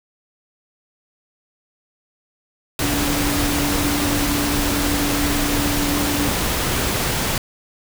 sine tone in noise, 289.2 Hz, D4, 27 cents flat, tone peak -22 dBFS, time 2.82-6.28 s, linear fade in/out 2 ms, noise pink, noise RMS -21 dBFS, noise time 2.79-7.38 s, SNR -4 dB, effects none

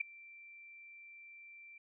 sine tone with ADSR envelope, 2349 Hz, D7, in tune, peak -28 dBFS, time 0-1.78 s, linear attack 10 ms, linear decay 6 ms, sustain -24 dB, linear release 4 ms, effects none

